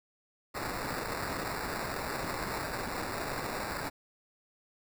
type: noise with sample-and-hold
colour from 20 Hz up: blue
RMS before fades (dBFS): -36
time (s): 0.54-3.9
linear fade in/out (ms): 20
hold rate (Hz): 3150
effects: none